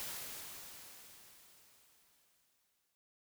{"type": "noise with exponential decay", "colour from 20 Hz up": "white", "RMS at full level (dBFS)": -42, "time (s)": [0, 2.95], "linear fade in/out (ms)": 0, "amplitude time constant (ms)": 640, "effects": []}